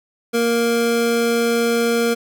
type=tone pair together; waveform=square; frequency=233 / 468 Hz; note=A#3 / A#4; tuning=-1 / +7 cents; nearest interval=octave; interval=1208 cents; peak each=-21 / -18 dBFS; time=0.33-2.15 s; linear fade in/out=20 ms; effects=none